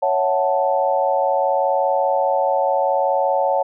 sine chord, F# minor seventh, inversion second, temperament equal, 554.4 / 659.3 / 740 / 880 Hz, C#5 / E5 / F#5 / A5, 0 / 0 / 0 / 0 cents, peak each -19 / -25 / -21 / -21 dBFS, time 0.02-3.63 s, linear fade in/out 10 ms, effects none

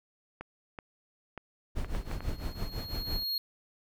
clicks, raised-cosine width 0.5 ms, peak -25 dBFS, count 7, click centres 0.41 / 0.788 / 1.377 / 1.846 / 1.95 / 2.114 / 2.206 s
brown noise with tremolo, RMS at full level -31 dBFS, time 1.75-3.24 s, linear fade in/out 20 ms, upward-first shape triangle, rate 6 Hz, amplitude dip 90%
square tone with exponential growth, 4275 Hz, C8, 36 cents sharp, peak -29 dBFS, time 1.77-3.38 s, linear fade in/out 2 ms, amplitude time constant 350 ms
effects none

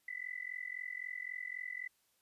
sine tone with amplitude modulation, 1996 Hz, B6, 18 cents sharp, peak -36 dBFS, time 0.08-1.88 s, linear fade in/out 5 ms, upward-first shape sine, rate 43.8 Hz, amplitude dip 95%, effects white hiss -75 dBFS RMS until 2.21 s + resampled to 32000 Hz

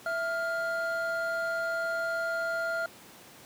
triangle tone pair together, 662.6 / 1404 Hz, E5 / F6, +9 / +9 cents, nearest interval octave + minor second, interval 1300 cents, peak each -30 / -29 dBFS, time 0.06-2.86 s, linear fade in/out 2 ms, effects pink hiss -51 dBFS RMS until 3.45 s + high-pass 150 Hz 12 dB/octave

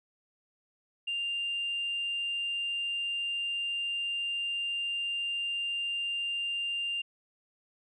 sine tone, 2794 Hz, F7, in tune, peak -29 dBFS, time 1.07-7.02 s, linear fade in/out 10 ms, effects tanh soft clip ceiling -26 dBFS

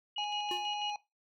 sine tone with tremolo, 2902 Hz, F#7, 34 cents flat, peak -36 dBFS, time 0.16-0.91 s, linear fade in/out 5 ms, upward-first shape square, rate 6.1 Hz, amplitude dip 60%
harmonic tone, 830.6 Hz, G#5, in tune, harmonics 1 / 3 / 5 / 7, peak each -35 / -45 / -49 / -52 dBFS, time 0.18-0.96 s, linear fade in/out 2 ms
square tone with exponential decay, 356.6 Hz, F4, 36 cents sharp, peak -36 dBFS, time 0.51-0.73 s, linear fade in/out 2 ms, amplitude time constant 47 ms
effects noise-tail reverb RT60 0.2 s tail -17 dB re dry

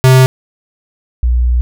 square / sine tone pair in turn, 130 / 60.58 Hz, C3 / B1, -11 / -33 cents, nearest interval octave + minor second, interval 1322 cents, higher first, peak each -4 / -8 dBFS, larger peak first, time 0.04-0.26 / 1.23-1.61 s, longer second, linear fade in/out 0 ms, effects none

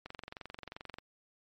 click train, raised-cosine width 0.3 ms, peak -27 dBFS, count 22, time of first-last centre 0.06-0.985 s, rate 22.7 Hz, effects MP3 48 kbps

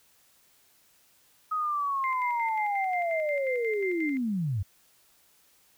sine linear sweep, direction down, 1268 to 87.31 Hz, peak -26 dBFS, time 1.51-4.63 s, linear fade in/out 10 ms
sine tone with tremolo, 2093 Hz, C7, in tune, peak -31 dBFS, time 2.04-4.17 s, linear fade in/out 0 ms, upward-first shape square, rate 5.6 Hz, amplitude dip 55%
effects white hiss -63 dBFS RMS until 5.77 s

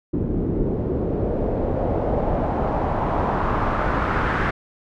pink noise with low-pass filter sweep, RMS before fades -22 dBFS, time 0.13-4.51 s, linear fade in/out 10 ms, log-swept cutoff 310 to 1600 Hz, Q 2, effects none

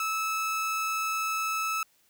30% pulse tone, 1304 Hz, E6, 19 cents flat, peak -25 dBFS, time 0-1.83 s, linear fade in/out 2 ms, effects white hiss -66 dBFS RMS until 2.09 s

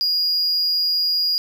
triangle tone, 4865 Hz, D#8, 40 cents flat, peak -16 dBFS, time 0.01-1.38 s, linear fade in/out 0 ms, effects none

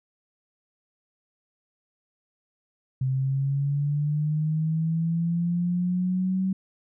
sine linear sweep, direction up, 130 to 190.5 Hz, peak -22 dBFS, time 3.01-6.53 s, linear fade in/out 5 ms, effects none

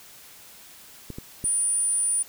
clicks, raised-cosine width 3 ms, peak -22 dBFS, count 3, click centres 1.103 / 1.185 / 1.441 s
sine tone, 9397 Hz, D9, in tune, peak -21 dBFS, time 1.44-2.23 s, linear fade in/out 10 ms
effects white hiss -48 dBFS RMS until 2.28 s

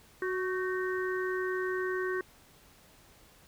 harmonic tone with a mistuned harmonic, 370 Hz, F#4, in tune, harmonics 1 / 3 / 4 / 5, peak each -31 / -40 / -38 / -39 dBFS, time 0.22-2.21 s, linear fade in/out 2 ms, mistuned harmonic 4, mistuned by +63 cents, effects pink hiss -59 dBFS RMS until 3.47 s

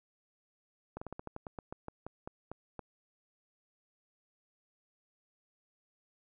slowing click train, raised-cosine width 1 ms, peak -27 dBFS, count 15, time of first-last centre 0.97-2.793 s, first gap 45 ms, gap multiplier 1.15, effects none

